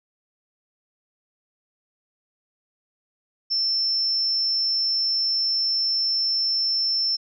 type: tone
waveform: sine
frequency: 5350 Hz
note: E8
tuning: 25 cents sharp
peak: -20 dBFS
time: 3.5-7.17 s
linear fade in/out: 20 ms
effects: none